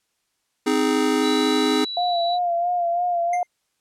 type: chord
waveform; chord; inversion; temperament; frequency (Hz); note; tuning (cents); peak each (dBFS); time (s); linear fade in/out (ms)
square; Ab major; first; just; 259.6 / 311.5 / 415.3; C4 / Eb4 / Ab4; -13 / +2 / 0; -23; 0.66-1.85; 10
type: tone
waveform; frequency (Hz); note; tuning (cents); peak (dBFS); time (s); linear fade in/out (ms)
sine; 3933; B7; -8; -27; 1.21-2.39; 50
type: tone with vibrato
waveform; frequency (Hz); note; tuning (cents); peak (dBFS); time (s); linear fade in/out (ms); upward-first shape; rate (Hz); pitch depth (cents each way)
sine; 698.5; F5; 0; -19; 1.97-3.43; 2; sine; 3; 41
type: tone with exponential decay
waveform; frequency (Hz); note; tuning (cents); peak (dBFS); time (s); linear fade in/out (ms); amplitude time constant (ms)
square; 2100; C7; +6; -27; 3.33-3.47; 5; 29
effects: white hiss -72 dBFS RMS until 3.8 s + low-pass 10000 Hz 12 dB/octave